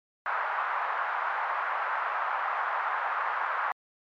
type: band-pass noise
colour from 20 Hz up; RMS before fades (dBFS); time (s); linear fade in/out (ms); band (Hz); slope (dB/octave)
white; -30; 0.26-3.72; 0; 820 to 1400; 24
effects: MP3 96 kbps